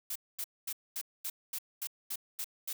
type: noise bursts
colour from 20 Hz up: blue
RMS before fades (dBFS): -37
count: 10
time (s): 0.1-2.73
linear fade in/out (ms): 5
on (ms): 56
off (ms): 230
effects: none